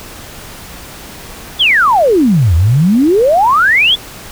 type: exponential two-way sweep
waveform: sine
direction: down then up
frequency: 3547 to 77.78 to 3547 Hz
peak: -6 dBFS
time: 1.59-3.96 s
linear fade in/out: 20 ms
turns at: 2.55 s
effects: pink hiss -31 dBFS RMS until 4.31 s